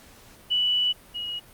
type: tone pair in turn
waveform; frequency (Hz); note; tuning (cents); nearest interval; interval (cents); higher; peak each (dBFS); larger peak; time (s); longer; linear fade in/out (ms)
sine; 2960 / 2897; F#7 / F#7; 0 / -37; unison; 37; first; -20 / -29; first; 0.5-0.93 / 1.14-1.4; first; 20
effects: pink hiss -51 dBFS RMS until 1.53 s + Opus 48 kbps